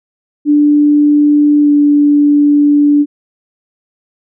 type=tone with pitch glide; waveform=sine; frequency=294.3 to 291.4 Hz; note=D4 to D4; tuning=+4 to -13 cents; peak=-5 dBFS; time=0.45-3.06 s; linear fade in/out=50 ms; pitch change=-17 cents; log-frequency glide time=1.61-1.7 s; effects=none